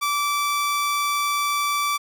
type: tone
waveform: sawtooth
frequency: 1161 Hz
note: D6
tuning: 20 cents flat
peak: -17 dBFS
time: 0.01-1.98 s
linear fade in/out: 20 ms
effects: none